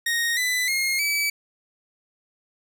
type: tone with pitch steps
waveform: sawtooth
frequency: 1864.7 / 1998.5 / 2142 / 2296 Hz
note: A#6 / B6 / C7 / D7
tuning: 0 / +20 / +40 / -40 cents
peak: -18 dBFS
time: 0.06-1.3 s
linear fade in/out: 5 ms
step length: 310 ms
effects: none